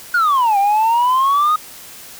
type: exponential two-way sweep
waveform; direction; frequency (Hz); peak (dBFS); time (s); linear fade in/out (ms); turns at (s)
sine; down then up; 1480 to 784 to 1260; -9; 0.14-1.56; 5; 0.58
effects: tanh soft clip ceiling -10 dBFS + white hiss -37 dBFS RMS until 2.19 s